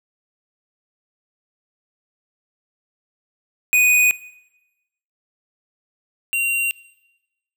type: tone pair in turn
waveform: square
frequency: 2483 / 2760 Hz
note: D#7 / F7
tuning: -4 / -21 cents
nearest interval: major second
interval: 183 cents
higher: second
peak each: -13 / -19 dBFS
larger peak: first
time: 3.73-4.11 / 6.33-6.71 s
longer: neither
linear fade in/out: 0 ms
effects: noise-tail reverb RT60 1.0 s tail -20 dB re dry